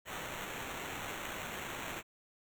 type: noise with sample-and-hold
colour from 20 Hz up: white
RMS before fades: -42 dBFS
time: 0.05-2.03 s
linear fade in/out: 50 ms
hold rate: 4900 Hz
effects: none